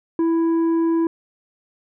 triangle tone with tanh clipping, 330.3 Hz, E4, 4 cents sharp, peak -17 dBFS, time 0.19-1.07 s, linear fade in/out 2 ms, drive 10 dB, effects none

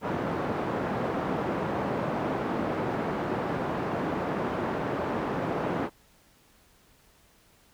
pink band-pass noise, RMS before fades -30 dBFS, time 0.01-5.9 s, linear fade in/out 50 ms, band 180 to 1100 Hz, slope 12 dB/octave, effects pink hiss -61 dBFS RMS until 7.73 s

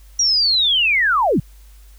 sine linear sweep, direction down, 5770 to 103.83 Hz, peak -13 dBFS, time 0.19-1.4 s, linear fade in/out 5 ms, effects added 50 Hz sine -41 dBFS peak until 1.98 s + white hiss -54 dBFS RMS until 1.98 s

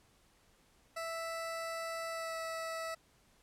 20% pulse tone with pitch glide, 659.3 to 652.5 Hz, E5 to E5, 0 to -18 cents, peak -33 dBFS, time 0.96-2.95 s, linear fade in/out 10 ms, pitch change -18 cents, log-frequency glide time 2.1-2.36 s, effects pink hiss -68 dBFS RMS until 3.42 s + low-pass 12000 Hz 12 dB/octave

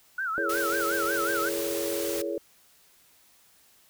sine tone with vibrato, 1429 Hz, F6, 39 cents sharp, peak -27 dBFS, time 0.18-1.49 s, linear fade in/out 5 ms, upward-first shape sine, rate 5.5 Hz, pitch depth 180 cents each way
sine chord, A# half-diminished seventh, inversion second, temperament just, 335.6 / 419.5 / 466.2 / 559.4 Hz, E4 / G#4 / A#4 / C#5, +31 / +17 / 0 / +16 cents, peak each -33 / -33 / -37 / -33 dBFS, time 0.38-2.38 s, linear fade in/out 0 ms
white noise, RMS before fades -35 dBFS, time 0.49-2.22 s, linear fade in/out 5 ms
effects white hiss -60 dBFS RMS until 3.89 s

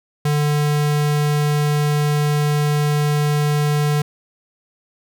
square tone, 148 Hz, D3, 14 cents sharp, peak -16 dBFS, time 0.25-4.02 s, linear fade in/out 5 ms, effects none

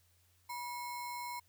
sine tone with sample-and-hold, 970 Hz, B5, 31 cents flat, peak -39 dBFS, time 0.49-1.4 s, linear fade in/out 10 ms, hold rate 3150 Hz, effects added 88 Hz sine -70 dBFS peak until 1.48 s + white hiss -72 dBFS RMS until 1.48 s

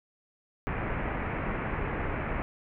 pink low-pass noise, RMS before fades -32 dBFS, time 0.67-2.42 s, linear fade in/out 0 ms, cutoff 2400 Hz, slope 48 dB/octave, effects none

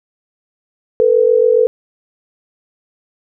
sine tone pair together, 446.6 / 493.9 Hz, A4 / B4, +26 / 0 cents, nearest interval major second, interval 174 cents, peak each -11 dBFS, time 1-1.67 s, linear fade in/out 0 ms, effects none

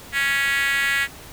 5% pulse tone with high-pass filter, 277.2 Hz, C#4, in tune, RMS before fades -21 dBFS, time 0.12-1.08 s, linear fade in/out 50 ms, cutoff 1800 Hz, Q 4.6, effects pink hiss -41 dBFS RMS until 1.32 s

